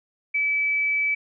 sine tone, 2300 Hz, D7, 37 cents flat, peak -20 dBFS, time 0.34-1.15 s, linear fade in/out 10 ms, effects none

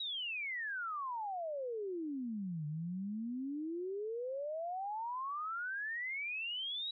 sine exponential two-way sweep, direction down then up, 3905 to 146.83 to 3905 Hz, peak -37 dBFS, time 0-6.91 s, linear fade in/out 5 ms, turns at 2.66 s, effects none

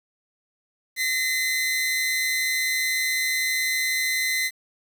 sawtooth tone pair together, 1845.4 / 2044 Hz, A#6 / C7, -18 / -41 cents, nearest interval major second, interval 177 cents, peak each -29 / -19 dBFS, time 0.96-4.51 s, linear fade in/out 50 ms, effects 8-bit

